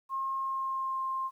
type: tone with pitch glide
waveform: sine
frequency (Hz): 1072 to 1057.9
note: C6 to C6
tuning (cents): +42 to +19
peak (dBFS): -30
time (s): 0.09-1.31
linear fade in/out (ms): 50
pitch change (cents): -23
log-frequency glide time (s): 0.39-1.02
effects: 11-bit